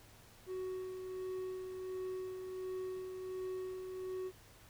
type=tone with tremolo; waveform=triangle; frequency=372.2 Hz; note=F#4; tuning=10 cents sharp; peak=-36 dBFS; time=0.46-4.32 s; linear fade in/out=50 ms; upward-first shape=sine; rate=1.4 Hz; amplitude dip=40%; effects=added 106 Hz sine -65 dBFS peak until 4.69 s + pink hiss -61 dBFS RMS until 4.69 s